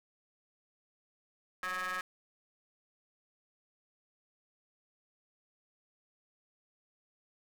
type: ring-modulated tone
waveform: 30% pulse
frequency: 185 Hz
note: F#3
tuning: in tune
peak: -29 dBFS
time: 1.63-2.01 s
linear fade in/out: 2 ms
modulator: 1470 Hz
effects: none